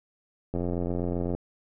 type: click train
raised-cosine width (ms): 2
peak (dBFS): -17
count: 72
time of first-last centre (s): 0.54-1.35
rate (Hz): 87.7
effects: none